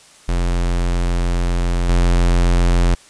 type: tone with level steps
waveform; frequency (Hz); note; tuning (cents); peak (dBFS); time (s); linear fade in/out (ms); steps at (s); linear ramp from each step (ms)
square; 43.65; F1; 0; -16 / -12; 0.28-2.95; 10; 1.89; 2
effects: white hiss -46 dBFS RMS until 3.09 s + resampled to 22050 Hz